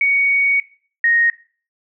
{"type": "tone pair in turn", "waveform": "sine", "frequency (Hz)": [2237, 1865.4], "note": ["C#7", "A#6"], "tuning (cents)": [15, 1], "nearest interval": "minor third", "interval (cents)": 314, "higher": "first", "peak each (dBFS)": -12, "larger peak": "neither", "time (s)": [[0.01, 0.6], [1.04, 1.3]], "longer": "first", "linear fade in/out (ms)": 2, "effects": ["noise-tail reverb RT60 0.4 s tail -17 dB re dry"]}